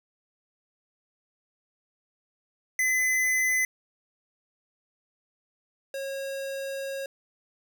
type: tone pair in turn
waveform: square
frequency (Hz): 2024 / 544.8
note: B6 / C#5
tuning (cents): +42 / -30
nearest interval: octave + major seventh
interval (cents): 2272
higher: first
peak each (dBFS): -23 / -32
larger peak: first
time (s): 2.79-3.65 / 5.94-7.06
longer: second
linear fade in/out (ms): 2
effects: none